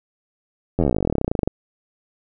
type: slowing click train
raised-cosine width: 2 ms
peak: -6 dBFS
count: 30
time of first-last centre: 0.79-1.476 s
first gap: 11 ms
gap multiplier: 1.05
effects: none